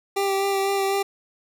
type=tone with vibrato; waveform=25% pulse; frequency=393 Hz; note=G4; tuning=4 cents sharp; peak=-17 dBFS; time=0.16-1.03 s; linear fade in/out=10 ms; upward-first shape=sine; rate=4 Hz; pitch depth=17 cents each way; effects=none